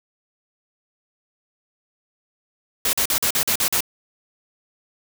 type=noise bursts; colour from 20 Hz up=white; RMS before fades=-20 dBFS; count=8; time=2.85-3.806 s; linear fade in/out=2 ms; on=81 ms; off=44 ms; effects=none